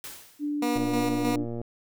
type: noise with exponential decay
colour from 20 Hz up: white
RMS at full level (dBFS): -37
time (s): 0.04-0.64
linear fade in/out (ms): 1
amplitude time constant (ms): 130
type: tone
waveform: sine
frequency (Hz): 293.7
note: D4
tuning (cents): 0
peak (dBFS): -26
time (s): 0.39-1.46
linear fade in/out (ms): 50
type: tone with tremolo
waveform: 15% pulse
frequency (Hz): 240.5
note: B3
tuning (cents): -46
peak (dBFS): -20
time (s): 0.62-1.36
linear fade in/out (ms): 5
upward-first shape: square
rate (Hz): 3.2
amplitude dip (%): 40
type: click train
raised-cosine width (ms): 2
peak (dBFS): -22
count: 101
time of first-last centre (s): 0.76-1.615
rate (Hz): 117
effects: none

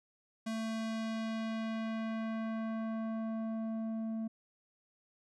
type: tone with low-pass filter sweep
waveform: square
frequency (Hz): 222.9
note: A3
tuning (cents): +23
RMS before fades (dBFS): -37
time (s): 0.46-4.28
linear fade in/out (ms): 10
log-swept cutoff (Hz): 8400 to 450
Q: 0.85
effects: none

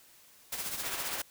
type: noise with tremolo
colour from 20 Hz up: white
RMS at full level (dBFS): -34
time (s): 0.52-1.22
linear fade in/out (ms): 5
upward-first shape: triangle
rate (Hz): 15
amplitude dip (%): 65
type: band-pass noise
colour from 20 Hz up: white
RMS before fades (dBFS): -42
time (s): 0.83-1.22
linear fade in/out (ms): 5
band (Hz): 450 to 2700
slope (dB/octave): 12
effects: white hiss -59 dBFS RMS until 1.3 s

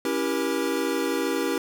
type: chord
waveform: square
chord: C# diminished seventh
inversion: none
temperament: equal with one note detuned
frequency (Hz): 277.2 / 329.6 / 392 / 478.2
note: C#4 / E4 / G4 / Bb4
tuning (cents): 0 / 0 / 0 / +44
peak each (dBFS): -30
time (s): 0.05-1.58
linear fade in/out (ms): 2
effects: none

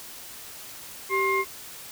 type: tone cluster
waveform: sine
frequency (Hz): 387.7 / 1067 / 2124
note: G4 / C6 / C7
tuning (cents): -19 / +34 / +25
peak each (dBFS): -25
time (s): 1.09-1.45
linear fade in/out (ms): 50
effects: tanh soft clip ceiling -14 dBFS + white hiss -42 dBFS RMS until 1.91 s

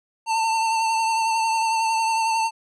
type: tone with vibrato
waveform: square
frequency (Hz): 897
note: A5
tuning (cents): +33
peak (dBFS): -20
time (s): 0.26-2.51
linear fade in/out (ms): 50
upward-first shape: sine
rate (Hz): 11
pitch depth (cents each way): 25
effects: resampled to 22050 Hz

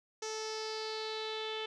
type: tone with low-pass filter sweep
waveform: sawtooth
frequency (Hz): 437.4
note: A4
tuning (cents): -10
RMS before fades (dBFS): -39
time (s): 0.22-1.66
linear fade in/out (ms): 5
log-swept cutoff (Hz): 6000 to 3300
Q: 5.2
effects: none

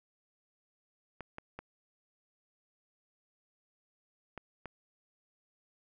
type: clicks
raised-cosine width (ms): 0.5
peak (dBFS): -27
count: 5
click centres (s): 1.207 / 1.384 / 1.59 / 4.377 / 4.657
effects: none

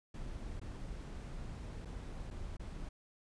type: noise with dropouts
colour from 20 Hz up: brown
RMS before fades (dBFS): -44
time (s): 0.14-2.89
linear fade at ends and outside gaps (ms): 5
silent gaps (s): 0.598-0.614 / 1.85-1.854 / 2.305-2.309 / 2.569-2.595
effects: resampled to 22050 Hz

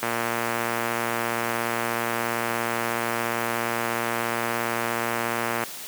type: click train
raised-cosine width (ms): 0.5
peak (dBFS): -10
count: 657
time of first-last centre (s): 0.03-5.637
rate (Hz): 117
effects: white hiss -37 dBFS RMS until 5.87 s + high-pass 150 Hz 12 dB/octave

